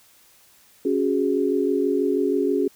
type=chord; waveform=sine; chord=C# suspended fourth; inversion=none; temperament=just; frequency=277.2 / 369.6 / 415.8 Hz; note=C#4 / F#4 / G#4; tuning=0 / -2 / +2 cents; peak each=-23 dBFS; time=0.85-2.68 s; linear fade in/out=5 ms; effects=white hiss -55 dBFS RMS until 2.75 s